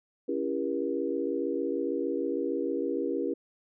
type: chord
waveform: sine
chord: C# diminished seventh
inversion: none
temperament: just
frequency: 277.2 / 332.6 / 399.1 / 479 Hz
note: C#4 / E4 / G4 / Bb4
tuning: 0 / +16 / +31 / +47 cents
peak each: -33 dBFS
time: 0.28-3.34 s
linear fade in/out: 10 ms
effects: none